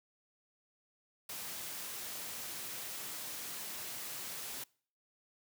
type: noise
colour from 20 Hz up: white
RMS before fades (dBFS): -43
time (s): 1.29-4.64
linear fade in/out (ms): 5
effects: noise-tail reverb RT60 0.5 s tail -25 dB re dry + high-pass 100 Hz 12 dB/octave